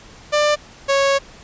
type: tone pair in turn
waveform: sawtooth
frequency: 595 / 552 Hz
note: D5 / C#5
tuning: +22 / -7 cents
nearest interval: minor second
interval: 129 cents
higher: first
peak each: -10 dBFS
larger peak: neither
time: 0.32-0.56 / 0.88-1.19 s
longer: second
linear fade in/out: 20 ms
effects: pink hiss -43 dBFS RMS until 1.43 s + resampled to 16000 Hz